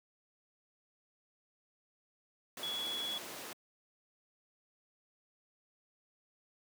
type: tone in noise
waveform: sine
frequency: 3371 Hz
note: G#7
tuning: 25 cents sharp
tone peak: -36 dBFS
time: 2.63-3.18 s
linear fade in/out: 2 ms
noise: pink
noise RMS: -44 dBFS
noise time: 2.57-3.53 s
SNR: +5 dB
effects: high-pass 300 Hz 12 dB/octave